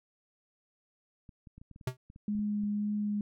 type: clicks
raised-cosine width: 5 ms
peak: -38 dBFS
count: 12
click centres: 1.292 / 1.472 / 1.58 / 1.615 / 1.713 / 1.761 / 1.812 / 2.101 / 2.161 / 2.352 / 2.392 / 2.637 s
type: tone with exponential decay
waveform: square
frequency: 127.6 Hz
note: C3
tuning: 43 cents flat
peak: -28 dBFS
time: 1.87-1.97 s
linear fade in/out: 5 ms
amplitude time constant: 20 ms
type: tone with vibrato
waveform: sine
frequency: 207.7 Hz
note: G#3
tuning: in tune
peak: -29 dBFS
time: 2.28-3.21 s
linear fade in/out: 2 ms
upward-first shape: triangle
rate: 1.9 Hz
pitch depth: 11 cents each way
effects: none